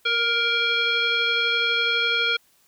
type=tone with frequency modulation; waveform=sine; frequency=2349 Hz; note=D7; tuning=in tune; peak=-19 dBFS; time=0.05-2.37 s; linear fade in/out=10 ms; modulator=942 Hz; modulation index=1.5; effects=white hiss -61 dBFS RMS until 2.67 s